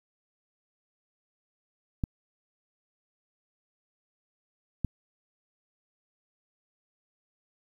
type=clicks; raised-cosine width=5 ms; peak=-15 dBFS; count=2; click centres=2.038 / 4.847 s; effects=9-bit